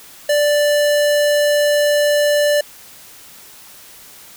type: tone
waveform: square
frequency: 587.3 Hz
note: D5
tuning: in tune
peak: -13 dBFS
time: 0.29-2.61 s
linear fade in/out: 5 ms
effects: white hiss -41 dBFS RMS until 4.36 s